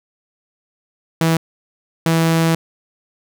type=tone pair in turn; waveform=sawtooth; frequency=163.3 / 163.9 Hz; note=E3 / E3; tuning=-16 / -10 cents; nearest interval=unison; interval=6 cents; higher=second; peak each=-9 dBFS; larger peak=neither; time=1.21-1.37 / 2.06-2.55 s; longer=second; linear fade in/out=2 ms; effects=none